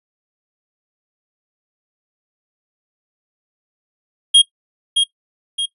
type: tone with echo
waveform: square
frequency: 3252 Hz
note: G#7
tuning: 37 cents flat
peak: -6 dBFS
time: 4.34-4.42 s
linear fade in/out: 10 ms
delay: 620 ms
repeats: 2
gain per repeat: -6 dB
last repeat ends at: 5.66 s
effects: noise-tail reverb RT60 0.1 s tail -20 dB re dry + resampled to 32000 Hz